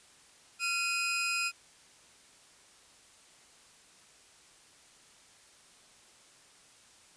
sawtooth tone pair together, 1380.6 / 2500 Hz, F6 / D#7, -20 / +8 cents, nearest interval minor seventh, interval 1028 cents, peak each -32 / -27 dBFS, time 0.59-1.52 s, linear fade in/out 50 ms, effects white hiss -59 dBFS RMS until 7.16 s + resampled to 22050 Hz

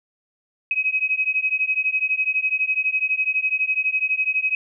sine beating tone pair, 2532 / 2544 Hz, D#7 / D#7, +30 / +38 cents, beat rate 12 Hz, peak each -22 dBFS, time 0.71-4.55 s, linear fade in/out 2 ms, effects none

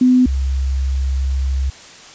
sine tone pair in turn, 252.6 / 66.91 Hz, B3 / C2, +39 / +39 cents, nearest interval octave + major seventh, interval 2300 cents, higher first, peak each -8 / -15 dBFS, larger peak first, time 0.01-0.26 / 0.26-1.7 s, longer second, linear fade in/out 5 ms, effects white hiss -39 dBFS RMS until 2.14 s + resampled to 16000 Hz

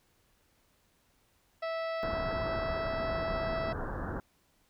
harmonic tone, 655 Hz, E5, 11 cents flat, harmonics 1 / 2 / 3 / 4 / 5 / 6 / 7 / 8, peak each -33 / -40 / -43 / -50 / -54 / -54 / -54 / -55 dBFS, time 1.62-3.73 s, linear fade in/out 10 ms
pink low-pass noise, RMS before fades -37 dBFS, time 2.03-4.2 s, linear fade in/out 0 ms, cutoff 1700 Hz, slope 96 dB/octave
effects pink hiss -70 dBFS RMS until 4.69 s

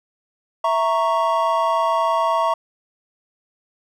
triangle chord, A# diminished, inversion second, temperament equal, 659.3 / 932.3 / 1108.7 Hz, E5 / A#5 / C#6, 0 / 0 / 0 cents, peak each -19 dBFS, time 0.64-2.54 s, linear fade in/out 5 ms, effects none

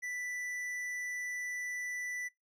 sine tone with tanh clipping, 1978 Hz, B6, 2 cents sharp, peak -38 dBFS, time 0.02-2.29 s, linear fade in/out 20 ms, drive 11 dB, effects noise-tail reverb RT60 0.2 s tail -24 dB re dry

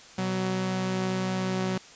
sawtooth tone pair together, 124.2 / 187.17 Hz, B2 / F#3, +10 / +20 cents, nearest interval perfect fifth, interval 710 cents, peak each -30 / -23 dBFS, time 0.18-1.78 s, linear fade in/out 5 ms, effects white hiss -49 dBFS RMS until 1.95 s + resampled to 16000 Hz

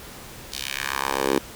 10% pulse tone with high-pass filter sweep, 67.8 Hz, C#2, 38 cents flat, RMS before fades -26 dBFS, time 0.52-1.39 s, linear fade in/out 5 ms, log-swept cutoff 4200 to 320 Hz, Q 1.6, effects pink hiss -41 dBFS RMS until 1.55 s

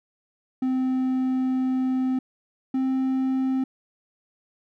triangle tone pair in turn, 258.7 / 262.6 Hz, C4 / C4, -19 / +6 cents, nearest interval unison, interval 25 cents, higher second, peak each -19 dBFS, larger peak neither, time 0.62-2.19 / 2.74-3.64 s, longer first, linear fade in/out 5 ms, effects none

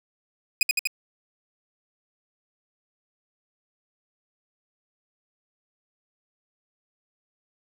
sawtooth tone with echo, 2489 Hz, D#7, in tune, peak -13 dBFS, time 0.61-0.63 s, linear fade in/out 2 ms, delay 81 ms, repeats 3, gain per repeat -2 dB, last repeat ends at 0.873 s, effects none

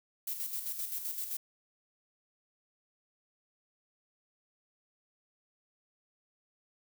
violet noise with tremolo, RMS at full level -36 dBFS, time 0.27-1.37 s, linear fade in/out 5 ms, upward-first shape square, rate 7.7 Hz, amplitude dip 50%, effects none

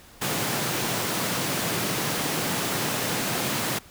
pink high-pass noise, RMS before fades -27 dBFS, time 0.21-3.79 s, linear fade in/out 10 ms, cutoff 110 Hz, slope 48 dB/octave, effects pink hiss -50 dBFS RMS until 3.9 s

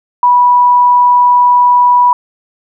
sine tone, 980 Hz, B5, 14 cents flat, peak -4 dBFS, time 0.23-2.13 s, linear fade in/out 2 ms, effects none

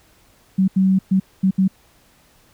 sine tone bursts at uneven times, 190.1 Hz, F#3, 47 cents sharp, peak -12 dBFS, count 5, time 0.58-0.68 / 0.76-0.99 / 1.11-1.2 / 1.43-1.51 / 1.58-1.68 s, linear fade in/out 10 ms, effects pink hiss -55 dBFS RMS until 2.53 s

